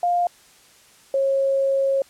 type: tone pair in turn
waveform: sine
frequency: 703 / 544.1 Hz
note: F5 / C#5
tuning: +11 / -32 cents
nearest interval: major third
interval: 443 cents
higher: first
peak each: -17 dBFS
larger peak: neither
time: 0.03-0.27 / 1.14-2.02 s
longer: second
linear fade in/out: 2 ms
effects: white hiss -52 dBFS RMS until 2.09 s + low-pass 10000 Hz 12 dB/octave